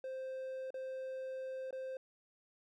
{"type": "tone with dropouts", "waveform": "triangle", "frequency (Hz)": 523.3, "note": "C5", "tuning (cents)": 0, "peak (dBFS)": -38, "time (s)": [0.04, 1.97], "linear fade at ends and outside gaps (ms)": 2, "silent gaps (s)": [[0.705, 0.742], [1.708, 1.727]], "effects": []}